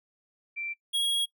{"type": "tone pair in turn", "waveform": ["sine", "square"], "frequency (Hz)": [2349, 3304], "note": ["D7", "G#7"], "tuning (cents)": [0, -10], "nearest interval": "tritone", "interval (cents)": 590, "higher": "second", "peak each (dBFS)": [-32, -25], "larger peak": "second", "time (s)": [[0.56, 0.74], [0.93, 1.26]], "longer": "second", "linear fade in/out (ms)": 20, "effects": ["noise-tail reverb RT60 0.1 s tail -23 dB re dry"]}